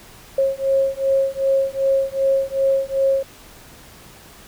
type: beating tone pair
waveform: sine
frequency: 540 / 542.6 Hz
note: C#5 / C#5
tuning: -45 / -37 cents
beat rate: 2.6 Hz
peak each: -19 dBFS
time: 0.38-3.23 s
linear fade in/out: 5 ms
effects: pink hiss -44 dBFS RMS until 4.47 s